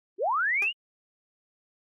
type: linear sweep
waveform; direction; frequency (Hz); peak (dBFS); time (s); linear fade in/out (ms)
sine; up; 329.6 to 2952; -23; 0.18-0.73; 50
type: tone with exponential decay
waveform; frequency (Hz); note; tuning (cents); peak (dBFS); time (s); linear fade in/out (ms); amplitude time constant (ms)
10% pulse; 401.1; G4; +40; -25; 0.62-0.71; 1; 19
effects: AAC 64 kbps